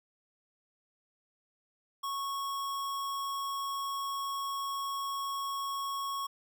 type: tone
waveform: square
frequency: 1103 Hz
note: C#6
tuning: 9 cents flat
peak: -34 dBFS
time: 2.03-6.27 s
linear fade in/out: 10 ms
effects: none